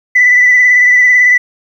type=tone with vibrato; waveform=sine; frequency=1986 Hz; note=B6; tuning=9 cents sharp; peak=-3 dBFS; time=0.15-1.38 s; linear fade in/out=10 ms; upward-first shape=sine; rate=18 Hz; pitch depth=28 cents each way; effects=tanh soft clip ceiling 0 dBFS + 7-bit